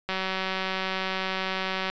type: click train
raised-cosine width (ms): 0.3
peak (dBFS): -13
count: 343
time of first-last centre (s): 0.09-1.9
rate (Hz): 189
effects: resampled to 16000 Hz